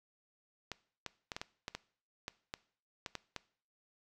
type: clicks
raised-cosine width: 0.2 ms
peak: -22 dBFS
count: 12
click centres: 0.717 / 1.063 / 1.318 / 1.365 / 1.415 / 1.681 / 1.75 / 2.281 / 2.539 / 3.062 / 3.153 / 3.363 s
effects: noise-tail reverb RT60 0.5 s tail -20 dB re dry